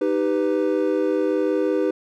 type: chord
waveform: triangle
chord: Eb augmented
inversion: none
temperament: equal with one note detuned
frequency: 311.1 / 392 / 497.3 Hz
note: Eb4 / G4 / B4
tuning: 0 / 0 / +12 cents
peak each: -21 dBFS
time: 0.01-1.91 s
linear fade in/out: 5 ms
effects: none